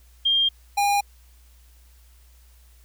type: tone pair in turn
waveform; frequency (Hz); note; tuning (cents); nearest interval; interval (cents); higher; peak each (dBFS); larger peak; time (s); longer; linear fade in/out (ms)
sine / square; 3204 / 811.2; G7 / G#5; +37 / -41; 2 octaves; 2378; first; -17 / -19; first; 0.25-0.49 / 0.77-1.01; neither; 10
effects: added 60 Hz sine -50 dBFS peak until 2.84 s + white hiss -60 dBFS RMS until 2.84 s